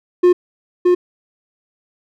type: tone with echo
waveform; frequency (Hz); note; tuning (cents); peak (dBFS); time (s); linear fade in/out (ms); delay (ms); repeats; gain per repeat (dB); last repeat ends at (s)
triangle; 357.4; F4; +40; -5; 0.23-0.33; 10; 620; 1; -2; 0.95
effects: none